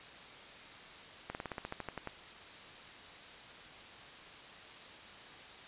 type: slowing click train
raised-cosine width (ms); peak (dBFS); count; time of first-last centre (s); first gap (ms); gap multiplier
0.5; -24; 12; 1.3-2.073; 49; 1.07
effects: white hiss -51 dBFS RMS until 5.67 s + resampled to 8000 Hz